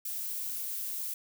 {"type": "noise", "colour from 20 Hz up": "violet", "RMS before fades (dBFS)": -36, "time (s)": [0.05, 1.14], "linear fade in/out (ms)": 5, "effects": []}